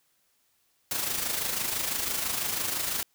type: noise with amplitude modulation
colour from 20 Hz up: white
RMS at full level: -28 dBFS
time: 0.91-3.03 s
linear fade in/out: 2 ms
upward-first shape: sine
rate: 26 Hz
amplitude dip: 50%
effects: white hiss -70 dBFS RMS until 3.14 s